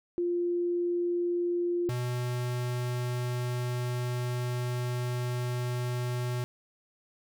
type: tone pair in turn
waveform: sine / square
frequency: 349.2 / 123.23 Hz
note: F4 / B2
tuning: 0 / -3 cents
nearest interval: octave + tritone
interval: 1803 cents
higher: first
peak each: -26 / -30 dBFS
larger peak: first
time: 0.18-1.89 / 1.89-6.44 s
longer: second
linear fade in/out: 0 ms
effects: none